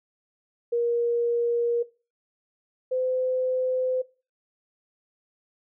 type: tone pair in turn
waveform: sine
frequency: 472.8 / 511.8 Hz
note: A#4 / C5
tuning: +24 / -38 cents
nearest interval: minor second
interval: 138 cents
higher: second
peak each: -21 / -23 dBFS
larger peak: first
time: 0.72-1.83 / 2.91-4.02 s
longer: neither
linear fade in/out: 10 ms
effects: noise-tail reverb RT60 0.3 s tail -18 dB re dry